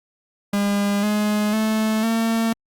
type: tone with pitch steps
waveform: 45% pulse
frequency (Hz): 202.4 / 210.1 / 218.2 / 226.5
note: G#3 / G#3 / A3 / A#3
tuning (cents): -44 / +20 / -14 / -50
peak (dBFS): -18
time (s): 0.53-2.53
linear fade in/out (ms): 5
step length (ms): 500
effects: Opus 48 kbps